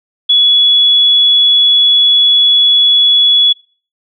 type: tone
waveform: sine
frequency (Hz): 3390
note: G#7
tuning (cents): +35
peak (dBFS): -5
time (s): 0.29-3.53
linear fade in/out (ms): 10
effects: noise-tail reverb RT60 0.4 s tail -22 dB re dry